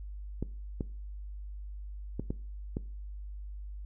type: clicks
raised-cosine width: 3 ms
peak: -20 dBFS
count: 5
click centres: 0.426 / 0.808 / 2.196 / 2.305 / 2.769 s
effects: noise-tail reverb RT60 0.4 s tail -20 dB re dry + added 50 Hz sine -39 dBFS peak until 3.85 s